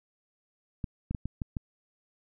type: clicks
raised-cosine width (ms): 5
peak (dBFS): -20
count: 6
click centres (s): 0.842 / 1.11 / 1.148 / 1.256 / 1.418 / 1.568
effects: none